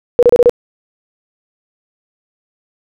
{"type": "tone bursts", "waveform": "sine", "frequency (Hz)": 483.6, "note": "B4", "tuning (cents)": -36, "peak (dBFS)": -3, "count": 5, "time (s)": [0.19, 0.495], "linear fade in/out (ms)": 0, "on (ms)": 37, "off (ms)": 30, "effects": []}